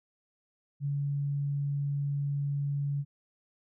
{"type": "tone", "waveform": "sine", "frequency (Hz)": 142.1, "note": "C#3", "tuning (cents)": 43, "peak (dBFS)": -28, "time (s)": [0.8, 3.05], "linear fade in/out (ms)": 50, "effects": []}